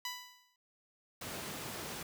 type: tone with exponential decay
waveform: 10% pulse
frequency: 990 Hz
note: B5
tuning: 4 cents sharp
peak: -27 dBFS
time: 0.05-0.56 s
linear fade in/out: 2 ms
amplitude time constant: 110 ms
type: high-pass noise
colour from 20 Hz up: pink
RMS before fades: -43 dBFS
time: 1.21-2.03 s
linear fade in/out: 5 ms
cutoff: 120 Hz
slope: 12 dB/octave
effects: none